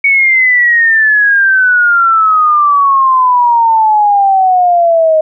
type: exponential sweep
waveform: sine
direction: down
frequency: 2243 to 622.3 Hz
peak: -5 dBFS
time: 0.04-5.21 s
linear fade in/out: 5 ms
effects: none